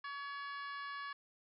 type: harmonic tone with a mistuned harmonic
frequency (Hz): 565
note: C#5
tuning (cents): +33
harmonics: 2 / 3 / 4 / 5 / 6 / 7 / 8 / 9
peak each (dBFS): -44 / -46 / -56 / -58 / -58 / -60 / -62 / -62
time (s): 0.04-1.13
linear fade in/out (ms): 5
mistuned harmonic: 7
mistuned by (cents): +67
effects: none